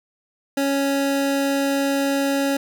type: tone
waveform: 25% pulse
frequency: 277.2 Hz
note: C#4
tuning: in tune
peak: -15 dBFS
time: 0.57-2.57 s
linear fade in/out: 5 ms
effects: none